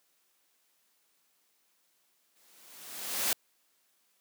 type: noise with exponential growth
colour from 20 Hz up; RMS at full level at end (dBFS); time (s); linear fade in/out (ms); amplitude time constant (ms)
white; -27; 2.36-3.33; 2; 210
effects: white hiss -72 dBFS RMS until 4.2 s + high-pass 200 Hz 12 dB/octave